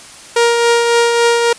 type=tone with tremolo; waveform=sawtooth; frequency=470 Hz; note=A#4; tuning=14 cents sharp; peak=-4 dBFS; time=0.36-1.53 s; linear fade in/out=5 ms; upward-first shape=triangle; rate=3.6 Hz; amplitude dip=40%; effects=white hiss -36 dBFS RMS until 1.58 s + resampled to 22050 Hz